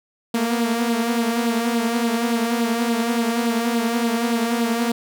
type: tone with flanger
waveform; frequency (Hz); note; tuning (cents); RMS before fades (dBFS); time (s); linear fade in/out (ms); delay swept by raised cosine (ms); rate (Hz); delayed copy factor
sawtooth; 233.1; A#3; 0; -21; 0.34-4.92; 5; 0.23 to 6.03; 3.5; +0.55
effects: none